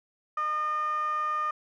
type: tone with band-pass filter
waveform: 15% pulse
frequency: 609 Hz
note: D#5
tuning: 37 cents flat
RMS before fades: -29 dBFS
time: 0.37-1.51 s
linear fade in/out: 5 ms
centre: 1300 Hz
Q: 9
effects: none